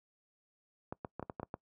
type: clicks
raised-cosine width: 1 ms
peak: -25 dBFS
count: 8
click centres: 0.925 / 1.048 / 1.196 / 1.227 / 1.298 / 1.398 / 1.431 / 1.541 s
effects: noise-tail reverb RT60 0.1 s tail -23 dB re dry + high-pass 80 Hz 12 dB/octave